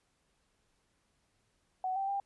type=tone with pitch steps; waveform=sine; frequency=747 / 780 / 795 Hz; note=F#5 / G5 / G5; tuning=+16 / -9 / +24 cents; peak=-31 dBFS; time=1.84-2.2 s; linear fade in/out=2 ms; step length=120 ms; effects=pink hiss -75 dBFS RMS until 2.25 s + resampled to 24000 Hz